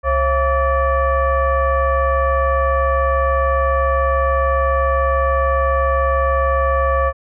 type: tone with frequency modulation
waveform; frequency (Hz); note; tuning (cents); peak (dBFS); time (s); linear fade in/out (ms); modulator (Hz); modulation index
sine; 540; C#5; -45; -13; 0.03-7.13; 50; 607; 1.4
effects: none